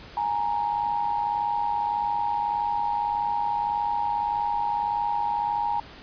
sine tone pair together, 830.6 / 932.3 Hz, G#5 / A#5, 0 / 0 cents, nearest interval major second, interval 200 cents, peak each -26 dBFS, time 0.17-5.8 s, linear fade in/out 2 ms, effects pink hiss -45 dBFS RMS until 6.02 s + resampled to 11025 Hz

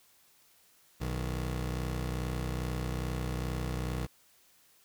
20% pulse tone pair together, 62.4 / 156.91 Hz, B1 / D#3, +19 / +15 cents, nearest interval octave + major third, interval 1596 cents, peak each -28 / -35 dBFS, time 1-4.07 s, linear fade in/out 20 ms, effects white hiss -64 dBFS RMS until 4.84 s

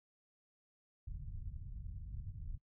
pink low-pass noise, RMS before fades -45 dBFS, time 1.07-2.58 s, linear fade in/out 10 ms, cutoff 120 Hz, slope 24 dB/octave, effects noise-tail reverb RT60 0.1 s tail -25 dB re dry

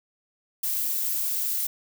violet noise, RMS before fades -27 dBFS, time 0.63-1.67 s, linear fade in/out 5 ms, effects none

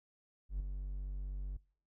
triangle tone with ADSR envelope, 47.84 Hz, G1, 41 cents flat, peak -29 dBFS, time 0.49-1.57 s, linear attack 110 ms, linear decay 6 ms, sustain -6 dB, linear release 6 ms, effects noise-tail reverb RT60 0.5 s tail -25 dB re dry + tanh soft clip ceiling -26 dBFS

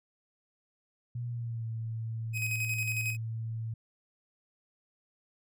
sine tone with pitch glide, 120.2 to 112.8 Hz, B2 to A2, -46 to +44 cents, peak -33 dBFS, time 1.15-3.74 s, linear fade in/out 5 ms, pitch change -110 cents, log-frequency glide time 1.27-1.68 s
45% pulse tone with tremolo, 2524 Hz, D#7, 24 cents sharp, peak -30 dBFS, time 2.33-3.17 s, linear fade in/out 50 ms, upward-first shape square, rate 11 Hz, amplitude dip 45%
effects none

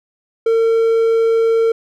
triangle tone, 454.2 Hz, A#4, 45 cents flat, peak -9 dBFS, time 0.46-1.72 s, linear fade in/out 5 ms, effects none

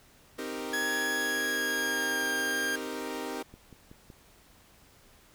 sawtooth chord, C minor seventh, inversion none, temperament equal, 261.6 / 311.1 / 392 / 466.2 Hz, C4 / Eb4 / G4 / Bb4, 0 / 0 / 0 / 0 cents, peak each -36 dBFS, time 0.38-3.43 s, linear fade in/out 10 ms
40% pulse tone with pitch glide, 1677 to 1605.9 Hz, G#6 to G6, +16 to +41 cents, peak -28 dBFS, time 0.73-2.76 s, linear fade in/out 5 ms, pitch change -75 cents, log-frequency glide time 1.09-2.31 s
click train, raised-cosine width 3 ms, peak -35 dBFS, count 4, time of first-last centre 3.54-4.102 s, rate 5.34 Hz
effects pink hiss -59 dBFS RMS until 5.34 s

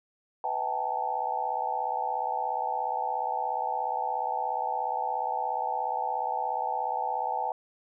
sine tone cluster, 499.6 / 646 / 763 / 840 / 900 Hz, B4 / E5 / G5 / G#5 / A5, +20 / -35 / -47 / +19 / +39 cents, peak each -39 / -39 / -32 / -32 / -33 dBFS, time 0.44-7.52 s, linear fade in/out 2 ms, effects none

